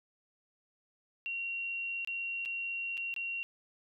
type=tone with dropouts; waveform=sine; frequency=2748 Hz; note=F7; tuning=29 cents flat; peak=-34 dBFS; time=1.26-3.43 s; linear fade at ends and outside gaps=0 ms; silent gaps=2.048-2.074 / 2.452-2.458 / 2.972-2.977 / 3.14-3.163 s; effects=none